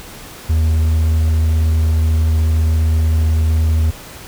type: tone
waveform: triangle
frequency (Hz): 79.5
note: D#2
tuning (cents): +38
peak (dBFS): -9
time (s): 0.49-3.91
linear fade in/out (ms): 10
effects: pink hiss -35 dBFS RMS until 4.27 s